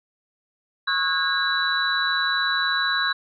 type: tone cluster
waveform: sine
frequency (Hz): 1095 / 1288 / 1464 / 1628 / 3938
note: C#6 / E6 / F#6 / G#6 / B7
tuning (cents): -22 / -41 / -19 / -35 / -6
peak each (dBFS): -27 / -33 / -28 / -24 / -25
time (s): 0.87-3.13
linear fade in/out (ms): 10
effects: none